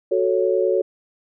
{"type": "chord", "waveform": "sine", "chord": "F# minor", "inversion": "none", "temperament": "equal", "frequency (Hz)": [370, 440, 554.4], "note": ["F#4", "A4", "C#5"], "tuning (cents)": [0, 0, 0], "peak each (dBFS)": [-20, -21, -21], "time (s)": [0.11, 0.82], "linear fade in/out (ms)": 10, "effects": []}